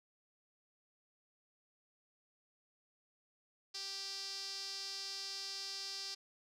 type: tone with band-pass filter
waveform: sawtooth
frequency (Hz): 392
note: G4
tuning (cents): 0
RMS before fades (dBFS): -44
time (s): 3.74-6.15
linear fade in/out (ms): 10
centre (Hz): 4900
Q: 5.6
effects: none